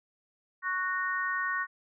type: chord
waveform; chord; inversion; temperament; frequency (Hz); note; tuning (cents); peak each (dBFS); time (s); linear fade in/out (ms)
sine; F# major; second; just; 1110 / 1480 / 1850; C#6 / F#6 / A#6; +2 / 0 / -14; -33 / -33 / -32; 0.62-1.67; 50
effects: none